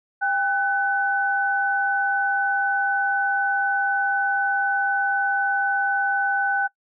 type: tone pair together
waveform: sine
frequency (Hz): 796.7 / 1504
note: G5 / F#6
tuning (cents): +28 / +28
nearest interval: major seventh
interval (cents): 1100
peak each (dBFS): -23 / -21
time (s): 0.21-6.68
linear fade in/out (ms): 20
effects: noise-tail reverb RT60 0.1 s tail -23 dB re dry